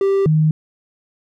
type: tone pair in turn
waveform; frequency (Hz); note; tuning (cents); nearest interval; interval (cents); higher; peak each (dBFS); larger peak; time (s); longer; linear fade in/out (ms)
triangle / sine; 392 / 155.57; G4 / D#3; 0 / 0; octave + major third; 1600; first; -11; neither; 0.01-0.26 / 0.26-0.51; neither; 2
effects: none